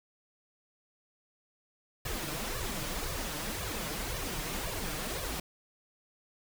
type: noise with flanger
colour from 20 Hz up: pink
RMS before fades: -36 dBFS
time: 2.05-5.4 s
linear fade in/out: 5 ms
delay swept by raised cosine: 1.7 to 6.7 ms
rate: 1.9 Hz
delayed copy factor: +0.8
effects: none